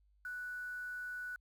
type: tone with quantisation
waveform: sine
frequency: 1480 Hz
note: F#6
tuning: in tune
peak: -40 dBFS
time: 0.25-1.36 s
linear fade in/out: 2 ms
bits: 10
effects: added 50 Hz sine -67 dBFS peak until 1.4 s